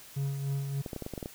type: tone with tremolo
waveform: triangle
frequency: 138.59 Hz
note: C#3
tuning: in tune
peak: -26 dBFS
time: 0.16-0.82 s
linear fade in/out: 10 ms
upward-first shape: sine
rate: 3.4 Hz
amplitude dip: 45%
type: clicks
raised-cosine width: 2 ms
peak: -23 dBFS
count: 9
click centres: 0.862 / 0.932 / 0.963 / 1.023 / 1.064 / 1.137 / 1.178 / 1.228 / 1.259 s
effects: white hiss -51 dBFS RMS until 1.34 s